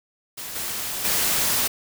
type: noise with level steps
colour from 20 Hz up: white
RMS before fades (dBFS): -34 / -29 / -22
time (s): 0.37-1.68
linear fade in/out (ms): 10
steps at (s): 0.55 / 1.04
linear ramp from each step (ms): 10
effects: none